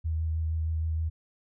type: tone with vibrato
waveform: sine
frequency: 80 Hz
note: D#2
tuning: 49 cents sharp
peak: -26 dBFS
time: 0.04-1.1 s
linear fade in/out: 20 ms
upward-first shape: sine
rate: 6.4 Hz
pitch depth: 17 cents each way
effects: none